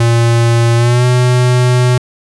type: tone with pitch glide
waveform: square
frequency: 117 to 124.68 Hz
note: A#2 to B2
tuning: +7 to +17 cents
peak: -8 dBFS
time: 0-1.98 s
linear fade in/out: 5 ms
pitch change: +110 cents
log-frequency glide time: 0.76-1.05 s
effects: resampled to 24000 Hz + 8-bit